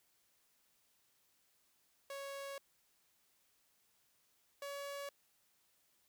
sawtooth tone pair in turn, 554.4 / 564.1 Hz, C#5 / C#5, 0 / +30 cents, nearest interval unison, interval 30 cents, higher second, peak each -40 / -39 dBFS, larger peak second, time 2.1-2.58 / 4.62-5.09 s, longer first, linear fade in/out 2 ms, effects white hiss -75 dBFS RMS until 6.08 s

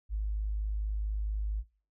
sine tone, 52.2 Hz, G#1, 10 cents sharp, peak -29 dBFS, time 0.09-1.64 s, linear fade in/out 50 ms, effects noise-tail reverb RT60 0.4 s tail -23 dB re dry

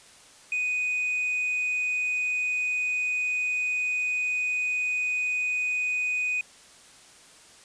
sine tone with tanh clipping, 2489 Hz, D#7, in tune, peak -25 dBFS, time 0.52-6.41 s, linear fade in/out 2 ms, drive 1 dB, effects white hiss -52 dBFS RMS until 7.64 s + resampled to 22050 Hz

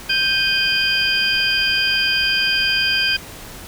sine tone cluster, 1572 / 2485 / 3133 / 4841 Hz, G6 / D#7 / G7 / D#8, +4 / -3 / -2 / -48 cents, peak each -21 dBFS, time 0.09-3.17 s, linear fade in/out 10 ms, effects pink hiss -36 dBFS RMS until 3.67 s

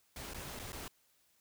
pink noise with dropouts, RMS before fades -45 dBFS, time 0.16-0.88 s, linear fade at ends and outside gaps 2 ms, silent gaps 0.336-0.344 / 0.592-0.596 / 0.721-0.729 s, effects white hiss -72 dBFS RMS until 1.4 s

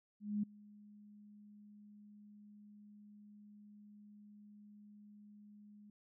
sine tone with ADSR envelope, 207.7 Hz, G#3, in tune, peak -32 dBFS, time 0.2-5.9 s, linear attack 230 ms, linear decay 8 ms, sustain -24 dB, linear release 3 ms, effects none

